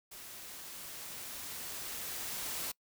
white noise with level ramp, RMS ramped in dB -49 to -38 dBFS, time 0.11-2.72 s, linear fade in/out 10 ms, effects noise-tail reverb RT60 0.1 s tail -24 dB re dry

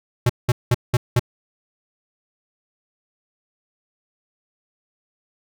square tone bursts, 122 Hz, B2, 21 cents flat, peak -14 dBFS, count 5, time 0.26-1.195 s, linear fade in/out 5 ms, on 35 ms, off 190 ms, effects none

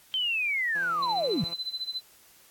sine linear sweep, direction down, 3136 to 130.81 Hz, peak -25 dBFS, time 0.14-1.44 s, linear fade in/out 0 ms
10% pulse tone with vibrato, 170 Hz, F3, 46 cents flat, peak -35 dBFS, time 0.75-1.54 s, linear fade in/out 5 ms, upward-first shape triangle, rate 3.9 Hz, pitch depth 18 cents each way
sine tone with tremolo, 4034 Hz, B7, 36 cents sharp, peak -28 dBFS, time 1.02-2.01 s, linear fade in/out 10 ms, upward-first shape sine, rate 14 Hz, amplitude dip 85%
effects white hiss -57 dBFS RMS until 2.5 s + AAC 64 kbps

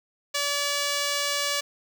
5% pulse tone, 574 Hz, D5, 40 cents flat, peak -13 dBFS, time 0.34-1.61 s, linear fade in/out 10 ms, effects none

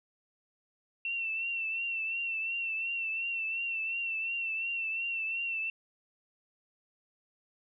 sine tone with vibrato, 2700 Hz, E7, 41 cents sharp, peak -31 dBFS, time 1.05-5.7 s, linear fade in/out 2 ms, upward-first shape triangle, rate 2.8 Hz, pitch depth 53 cents each way, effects none

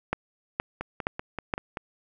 two click trains, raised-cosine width 0.5 ms, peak -10 / -17 dBFS, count 4 / 6, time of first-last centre 0.13-1.538 / 0.81-1.772 s, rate 2.13 / 5.2 Hz, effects none

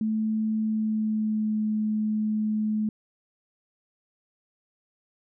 sine tone with pitch glide, 218.1 to 214.6 Hz, A3 to A3, -15 to -43 cents, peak -23 dBFS, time 0.01-2.89 s, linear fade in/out 2 ms, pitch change -28 cents, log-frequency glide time 0.6-1.61 s, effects none

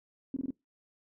sine tone bursts, 267.3 Hz, C4, 37 cents sharp, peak -30 dBFS, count 4, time 0.34-0.506 s, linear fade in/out 2 ms, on 25 ms, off 22 ms, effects noise-tail reverb RT60 0.2 s tail -22 dB re dry

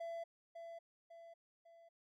triangle tone with echo, 671 Hz, E5, 31 cents sharp, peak -40 dBFS, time 0-0.24 s, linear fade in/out 10 ms, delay 550 ms, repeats 3, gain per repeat -6 dB, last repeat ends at 1.89 s, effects none

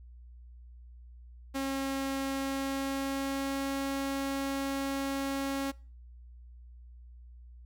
sawtooth tone with pitch glide, 271.3 to 274 Hz, C#4 to C#4, -37 to -20 cents, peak -27 dBFS, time 1.54-5.72 s, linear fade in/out 20 ms, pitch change +17 cents, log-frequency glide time 2.26-3.74 s, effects noise-tail reverb RT60 0.4 s tail -25 dB re dry + added 60 Hz sine -48 dBFS peak until 7.65 s

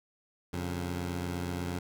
15% pulse tone pair together, 88.45 / 140.4 Hz, F2 / C#3, +23 / +22 cents, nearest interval minor sixth, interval 799 cents, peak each -27 / -35 dBFS, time 0.53-1.79 s, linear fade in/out 5 ms, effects none

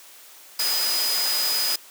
sine tone in noise, 4978 Hz, D#8, in tune, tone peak -23 dBFS, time 0.59-1.76 s, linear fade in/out 5 ms, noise white, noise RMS -26 dBFS, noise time 0.59-1.76 s, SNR 0 dB, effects white hiss -47 dBFS RMS until 1.9 s + high-pass 400 Hz 12 dB/octave

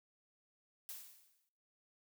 blue noise with exponential decay, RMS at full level -45 dBFS, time 0.89-1.49 s, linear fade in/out 0 ms, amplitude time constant 130 ms, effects noise-tail reverb RT60 0.7 s tail -22 dB re dry

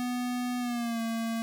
square tone with pitch glide, 246.9 to 227.7 Hz, B3 to A#3, 0 to -40 cents, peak -30 dBFS, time 0-1.42 s, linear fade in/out 0 ms, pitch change -140 cents, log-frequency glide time 0.59-1.01 s, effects none

